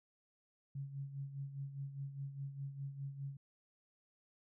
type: tone with tremolo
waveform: sine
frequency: 138.59 Hz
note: C#3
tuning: in tune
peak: -39 dBFS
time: 0.75-3.37 s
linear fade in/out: 5 ms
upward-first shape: sine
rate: 4.9 Hz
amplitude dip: 65%
effects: none